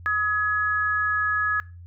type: tone pair together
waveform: sine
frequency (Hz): 1266 / 1687.2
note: D#6 / G#6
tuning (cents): +30 / +27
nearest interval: perfect fourth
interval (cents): 497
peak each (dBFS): -25 / -22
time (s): 0.06-1.6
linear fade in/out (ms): 0
effects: noise-tail reverb RT60 0.3 s tail -22 dB re dry + added 87 Hz sine -40 dBFS peak until 1.86 s